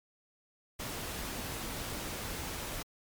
pink noise, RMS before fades -39 dBFS, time 0.79-2.83 s, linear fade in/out 10 ms, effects MP3 96 kbps

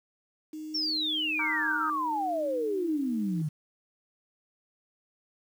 sine tone, 309.5 Hz, D#4, 9 cents flat, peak -36 dBFS, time 0.53-3.42 s, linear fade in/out 5 ms
sine exponential sweep, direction down, 5588 to 146.83 Hz, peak -27 dBFS, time 0.74-3.49 s, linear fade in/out 10 ms
sine chord, G minor seventh, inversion first, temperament equal, 932.3 / 1174.7 / 1396.9 / 1568 Hz, Bb5 / D6 / F6 / G6, 0 / 0 / 0 / 0 cents, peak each -35 / -37 / -38 / -36 dBFS, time 1.39-1.9 s, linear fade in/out 2 ms
effects 9-bit

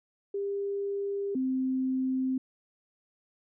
sine tone pair in turn, 399.8 / 260.5 Hz, G4 / C4, +34 / -7 cents, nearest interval perfect fifth, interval 741 cents, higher first, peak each -29 / -26 dBFS, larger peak second, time 0.34-1.35 / 1.35-2.38 s, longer second, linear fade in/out 5 ms, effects none

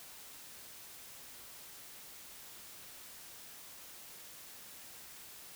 silence, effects white hiss -52 dBFS RMS until 5.55 s

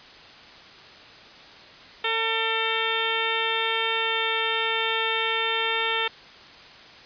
harmonic tone, 449.9 Hz, A4, 39 cents sharp, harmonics 1 / 2 / 3 / 4 / 5 / 6 / 7 / 8, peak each -31 / -31 / -31 / -31 / -31 / -31 / -31 / -31 dBFS, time 2.04-6.08 s, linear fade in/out 5 ms, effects white hiss -46 dBFS RMS until 7.05 s + resampled to 11025 Hz

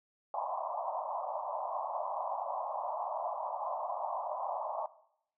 pink band-pass noise, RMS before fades -37 dBFS, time 0.34-4.86 s, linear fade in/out 2 ms, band 590 to 1100 Hz, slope 96 dB/octave, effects noise-tail reverb RT60 0.7 s tail -17 dB re dry

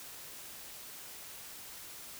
silence, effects white hiss -48 dBFS RMS until 2.19 s

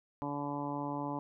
harmonic tone, 143.8 Hz, D3, 36 cents flat, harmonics 1 / 2 / 3 / 4 / 5 / 6 / 7 / 8, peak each -43 / -38 / -48 / -44 / -47 / -41 / -42 / -54 dBFS, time 0.22-1.19 s, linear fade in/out 0 ms, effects none

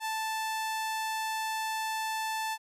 sawtooth tone, 880 Hz, A5, in tune, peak -27 dBFS, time 0-2.58 s, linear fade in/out 50 ms, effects resampled to 32000 Hz

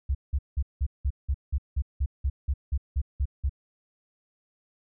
sine tone bursts, 68.5 Hz, C#2, 20 cents flat, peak -22 dBFS, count 15, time 0.09-3.495 s, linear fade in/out 10 ms, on 59 ms, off 180 ms, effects none

